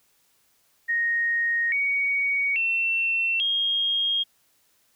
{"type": "tone with pitch steps", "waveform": "sine", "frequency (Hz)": [1864.7, 2243, 2699, 3247], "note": ["A#6", "C#7", "E7", "G#7"], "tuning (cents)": [0, 20, 40, -40], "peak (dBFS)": -21, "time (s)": [0.88, 4.24], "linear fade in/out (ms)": 20, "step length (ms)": 840, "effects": ["white hiss -65 dBFS RMS until 4.95 s"]}